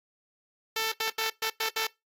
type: tone bursts at uneven times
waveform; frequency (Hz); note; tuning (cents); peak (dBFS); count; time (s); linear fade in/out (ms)
5% pulse; 444.2; A4; +16; -16; 6; 0.76-0.92 / 1-1.1 / 1.18-1.3 / 1.42-1.5 / 1.6-1.69 / 1.76-1.87; 5
effects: noise-tail reverb RT60 0.2 s tail -21 dB re dry + AAC 48 kbps